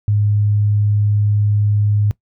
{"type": "tone", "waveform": "sine", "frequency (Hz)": 103.9, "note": "G#2", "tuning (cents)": 1, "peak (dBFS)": -12, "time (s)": [0.08, 2.11], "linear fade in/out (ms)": 0, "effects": ["noise-tail reverb RT60 0.1 s tail -20 dB re dry"]}